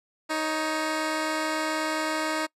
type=tone pair together; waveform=10% pulse; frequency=312.9 / 554.4 Hz; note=D#4 / C#5; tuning=+10 / 0 cents; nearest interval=minor seventh; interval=990 cents; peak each=-18 / -27 dBFS; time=0.29-2.47 s; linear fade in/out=20 ms; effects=noise-tail reverb RT60 0.1 s tail -24 dB re dry + low-pass 10000 Hz 12 dB/octave